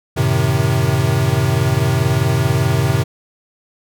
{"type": "chord", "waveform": "square", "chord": "F# diminished seventh", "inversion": "none", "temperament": "equal with one note detuned", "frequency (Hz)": [92.5, 110.38, 130.81, 155.56], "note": ["F#2", "A2", "C3", "Eb3"], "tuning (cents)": [0, 6, 0, 0], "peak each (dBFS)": [-22, -20, -17, -22], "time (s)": [0.16, 3.04], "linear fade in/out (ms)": 20, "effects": []}